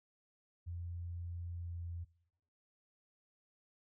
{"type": "tone with pitch glide", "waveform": "sine", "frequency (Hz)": [86.4, 85.61], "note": ["F2", "F2"], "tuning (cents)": [-18, -34], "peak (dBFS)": -40, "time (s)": [0.66, 2.05], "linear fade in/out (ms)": 20, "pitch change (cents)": -16, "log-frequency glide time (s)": [1.54, 1.83], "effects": ["noise-tail reverb RT60 0.9 s tail -23 dB re dry"]}